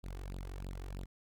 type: tone with flanger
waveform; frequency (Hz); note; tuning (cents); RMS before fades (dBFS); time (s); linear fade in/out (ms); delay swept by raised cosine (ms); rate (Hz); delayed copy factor
sawtooth; 46.3; F#1; +2; -43; 0.03-1.06; 20; 0.23 to 2.73; 3.1; +1
effects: none